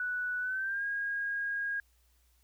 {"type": "tone with pitch glide", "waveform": "sine", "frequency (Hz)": [1480, 1632.7], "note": ["F#6", "G#6"], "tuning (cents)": [0, -30], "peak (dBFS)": -31, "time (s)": [0, 1.8], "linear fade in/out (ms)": 2, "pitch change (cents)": 170, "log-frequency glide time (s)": [0.4, 0.85], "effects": ["added 60 Hz sine -66 dBFS peak until 2.43 s", "white hiss -72 dBFS RMS until 2.43 s"]}